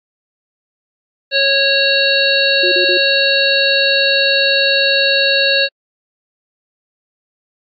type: harmonic tone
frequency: 550 Hz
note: C#5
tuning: 14 cents flat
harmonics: 1 / 3 / 5 / 7 / 8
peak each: -17 / -17 / -17 / -17 / -17 dBFS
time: 1.31-5.69 s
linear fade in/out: 50 ms
type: tone bursts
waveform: sine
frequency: 360.5 Hz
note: F#4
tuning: 45 cents flat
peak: -17 dBFS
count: 3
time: 2.63-2.975 s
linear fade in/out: 5 ms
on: 89 ms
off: 39 ms
effects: AAC 64 kbps